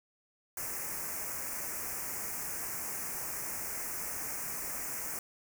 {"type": "band-stop noise", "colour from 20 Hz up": "white", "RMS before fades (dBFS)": -38, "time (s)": [0.57, 5.19], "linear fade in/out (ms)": 2, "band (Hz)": [2400, 5500], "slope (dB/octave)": 48, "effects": []}